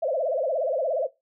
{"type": "tone with vibrato", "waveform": "sine", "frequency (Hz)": 587.3, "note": "D5", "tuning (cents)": 0, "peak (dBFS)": -22, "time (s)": [0.02, 1.07], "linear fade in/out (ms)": 10, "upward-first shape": "sine", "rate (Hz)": 17, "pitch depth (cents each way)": 240, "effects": ["noise-tail reverb RT60 0.2 s tail -17 dB re dry"]}